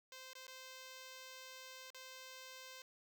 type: tone with dropouts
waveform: 5% pulse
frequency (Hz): 519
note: C5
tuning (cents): -14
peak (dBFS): -40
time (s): 0.12-2.82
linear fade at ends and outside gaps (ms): 2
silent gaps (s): 0.333-0.352 / 0.469-0.479 / 1.904-1.945
effects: none